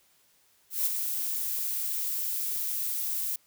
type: noise with ADSR envelope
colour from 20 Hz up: violet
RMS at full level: -25 dBFS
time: 0.7-3.36 s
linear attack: 160 ms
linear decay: 18 ms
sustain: -6 dB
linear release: 4 ms
effects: white hiss -65 dBFS RMS until 3.46 s